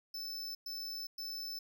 square tone bursts, 5274 Hz, E8, in tune, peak -40 dBFS, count 3, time 0.14-1.59 s, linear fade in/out 5 ms, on 410 ms, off 110 ms, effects none

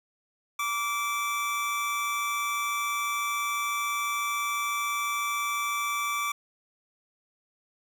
25% pulse tone with amplitude modulation, 1162 Hz, D6, 19 cents flat, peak -22 dBFS, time 0.59-6.32 s, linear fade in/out 5 ms, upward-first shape sine, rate 216 Hz, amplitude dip 35%, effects none

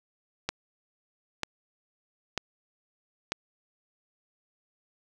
click train, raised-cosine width 0.2 ms, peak -11 dBFS, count 4, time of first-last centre 0.49-3.32 s, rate 1.06 Hz, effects none

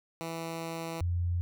10% pulse / sine tone pair in turn, 164.81 / 87.31 Hz, E3 / F2, 0 / 0 cents, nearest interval major seventh, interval 1100 cents, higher first, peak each -27 dBFS, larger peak neither, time 0.21-1.01 / 1.01-1.41 s, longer first, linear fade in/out 0 ms, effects none

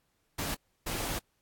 pink noise bursts at uneven times, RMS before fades -34 dBFS, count 2, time 0.38-0.55 / 0.86-1.19 s, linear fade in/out 10 ms, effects pink hiss -75 dBFS RMS until 1.41 s + AAC 64 kbps

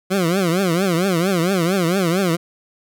20% pulse tone with vibrato, 180.1 Hz, F#3, 46 cents flat, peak -11 dBFS, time 0.1-2.37 s, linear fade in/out 20 ms, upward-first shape triangle, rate 4.4 Hz, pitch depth 210 cents each way, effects none

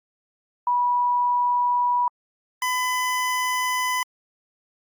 sine / 25% pulse tone pair in turn, 976 / 1005.2 Hz, B5 / B5, -21 / +30 cents, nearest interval minor second, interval 51 cents, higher second, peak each -18 / -18 dBFS, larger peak neither, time 0.67-2.08 / 2.62-4.03 s, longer neither, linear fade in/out 2 ms, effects Opus 48 kbps

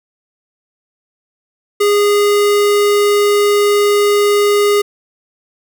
square tone, 410.8 Hz, G#4, 19 cents flat, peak -10 dBFS, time 1.8-4.82 s, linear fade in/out 10 ms, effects none

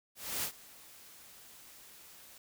white noise with ADSR envelope, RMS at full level -34 dBFS, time 0.15-2.38 s, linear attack 280 ms, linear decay 86 ms, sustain -21 dB, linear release 3 ms, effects none

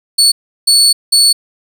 30% pulse tone bursts at uneven times, 4435 Hz, C#8, in tune, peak -3 dBFS, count 3, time 0.18-0.32 / 0.67-0.93 / 1.12-1.33 s, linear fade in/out 10 ms, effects none

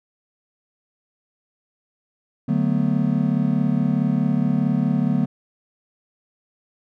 triangle chord, B minor seventh, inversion first, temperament just, 148.16 / 185.21 / 222.2 / 246.9 Hz, D3 / F#3 / A3 / B3, +16 / +2 / +17 / 0 cents, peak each -21 dBFS, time 2.48-5.26 s, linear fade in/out 10 ms, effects none

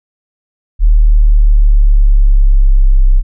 sine linear sweep, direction down, 38.56 to 32.22 Hz, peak -3 dBFS, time 0.79-3.23 s, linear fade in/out 50 ms, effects none

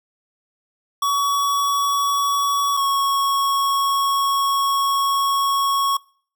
square tone pair in turn, 1128 / 1104.8 Hz, C#6 / C#6, +30 / -6 cents, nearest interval unison, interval 36 cents, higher first, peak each -18 dBFS, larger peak neither, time 1.02-2.77 / 2.77-5.97 s, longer second, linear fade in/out 5 ms, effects noise-tail reverb RT60 0.5 s tail -24 dB re dry

